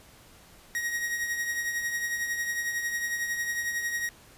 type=tone with tremolo; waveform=45% pulse; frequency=1887 Hz; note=A#6; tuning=21 cents sharp; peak=-26 dBFS; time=0.75-4.09 s; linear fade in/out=0 ms; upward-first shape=triangle; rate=11 Hz; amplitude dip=55%; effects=pink hiss -54 dBFS RMS until 4.37 s + resampled to 32000 Hz